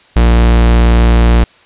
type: tone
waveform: 45% pulse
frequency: 58.27 Hz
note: A#1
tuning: in tune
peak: -5 dBFS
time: 0.16-1.44 s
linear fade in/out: 5 ms
effects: white hiss -45 dBFS RMS until 1.65 s + resampled to 8000 Hz